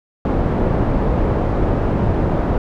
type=low-pass noise; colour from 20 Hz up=pink; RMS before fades=-17 dBFS; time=0.25-2.58 s; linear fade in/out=2 ms; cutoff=720 Hz; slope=12 dB/octave; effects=none